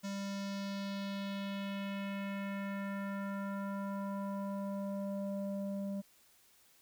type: tone with low-pass filter sweep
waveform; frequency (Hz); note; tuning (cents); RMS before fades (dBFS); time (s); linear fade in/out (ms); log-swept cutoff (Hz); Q
square; 198; G3; +18; -39; 0.03-6.02; 20; 6500 to 460; 2.1
effects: white hiss -66 dBFS RMS until 6.81 s